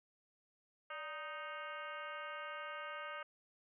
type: harmonic tone with a mistuned harmonic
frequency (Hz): 311.1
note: D#4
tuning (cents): 0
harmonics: 2 / 3 / 4 / 5 / 6 / 7 / 8 / 9 / 10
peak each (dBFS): -50 / -55 / -47 / -49 / -57 / -53 / -62 / -55 / -64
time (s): 0.9-3.23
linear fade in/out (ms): 5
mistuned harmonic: 2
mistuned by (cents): -100
effects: none